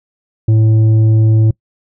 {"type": "tone with tanh clipping", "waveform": "triangle", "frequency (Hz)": 110, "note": "A2", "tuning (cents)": 0, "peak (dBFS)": -8, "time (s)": [0.48, 1.51], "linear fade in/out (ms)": 5, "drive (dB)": 11, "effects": ["noise-tail reverb RT60 0.1 s tail -24 dB re dry"]}